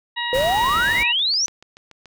harmonic tone, 953 Hz, A#5, 38 cents sharp, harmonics 1 / 2 / 3 / 4, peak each -28 / -26 / -30 / -28 dBFS, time 0.16-1.13 s, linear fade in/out 20 ms
sine exponential sweep, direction up, 493.9 to 6090 Hz, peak -17 dBFS, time 0.33-1.46 s, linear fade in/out 0 ms
pink noise, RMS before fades -30 dBFS, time 0.33-1.04 s, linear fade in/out 20 ms
click train, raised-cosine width 0.2 ms, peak -26 dBFS, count 8, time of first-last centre 1.05-2.057 s, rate 6.95 Hz
effects none

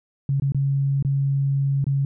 sine tone with dropouts, 138.3 Hz, C#3, 4 cents flat, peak -18 dBFS, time 0.29-2.05 s, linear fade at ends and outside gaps 2 ms, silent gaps 0.399-0.421 / 0.521-0.546 / 1.026-1.048 / 1.843-1.867 s, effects none

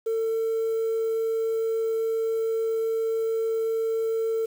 sine tone, 449.4 Hz, A4, 37 cents sharp, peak -21 dBFS, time 0.06-4.46 s, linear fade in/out 10 ms, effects tanh soft clip ceiling -21 dBFS + 8-bit

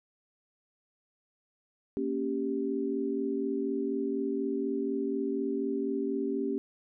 sine chord, G diminished, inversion first, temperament equal, 233.1 / 277.2 / 392 Hz, Bb3 / Db4 / G4, 0 / 0 / 0 cents, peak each -35 / -32 / -32 dBFS, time 1.97-6.58 s, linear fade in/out 0 ms, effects none

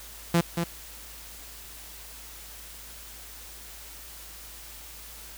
sawtooth tone with echo, 170 Hz, F3, 46 cents flat, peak -15 dBFS, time 0.34-0.41 s, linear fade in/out 5 ms, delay 230 ms, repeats 1, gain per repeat -6 dB, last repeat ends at 0.64 s, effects added 54 Hz sine -49 dBFS peak until 5.37 s + white hiss -45 dBFS RMS until 5.37 s

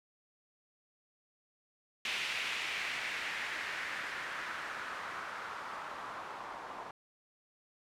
blue noise with low-pass filter sweep, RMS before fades -40 dBFS, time 2.05-6.91 s, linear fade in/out 2 ms, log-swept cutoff 2700 to 920 Hz, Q 2.2, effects none

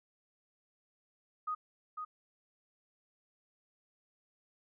sine tone with echo, 1244.5 Hz, D#6, in tune, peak -33 dBFS, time 1.47-1.55 s, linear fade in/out 10 ms, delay 500 ms, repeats 1, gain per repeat -5 dB, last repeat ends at 2.05 s, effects none

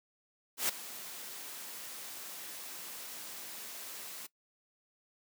white noise with ADSR envelope, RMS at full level -29 dBFS, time 0.57-4.27 s, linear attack 120 ms, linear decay 8 ms, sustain -16 dB, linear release 12 ms, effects noise-tail reverb RT60 0.1 s tail -19 dB re dry + high-pass 200 Hz 12 dB/octave

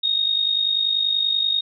sine tone with amplitude modulation, 3726 Hz, A#7, 2 cents flat, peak -15 dBFS, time 0.03-1.61 s, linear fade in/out 10 ms, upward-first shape sine, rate 50.3 Hz, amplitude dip 65%, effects none

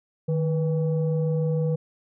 sine tone pair together, 154.6 / 490 Hz, D#3 / B4, -11 / -14 cents, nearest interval octave + minor sixth, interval 1997 cents, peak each -21 / -26 dBFS, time 0.28-1.76 s, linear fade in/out 10 ms, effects tanh soft clip ceiling -16 dBFS

